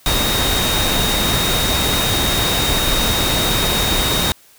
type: tone in noise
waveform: sine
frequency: 3729 Hz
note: A#7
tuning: in tune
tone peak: -20 dBFS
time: 0.06-4.32 s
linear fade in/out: 0 ms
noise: pink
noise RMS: -18 dBFS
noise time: 0.06-4.32 s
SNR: -5 dB
effects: white hiss -49 dBFS RMS until 4.58 s